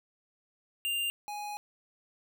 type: tone pair in turn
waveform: square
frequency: 2794 / 830.7 Hz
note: F7 / G#5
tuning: 0 / 0 cents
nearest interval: octave + major sixth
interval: 2100 cents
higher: first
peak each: -30 / -37 dBFS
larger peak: first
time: 0.85-1.1 / 1.28-1.57 s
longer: second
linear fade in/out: 0 ms
effects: none